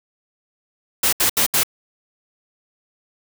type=noise bursts; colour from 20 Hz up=white; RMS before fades=-17 dBFS; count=4; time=1.03-1.634 s; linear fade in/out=5 ms; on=97 ms; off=72 ms; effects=none